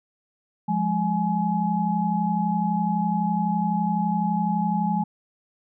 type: tone cluster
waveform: sine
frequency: 176.1 / 208 / 844 Hz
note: F3 / G#3 / G#5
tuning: +15 / +3 / +28 cents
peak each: -25 dBFS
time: 0.68-5.04 s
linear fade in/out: 10 ms
effects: none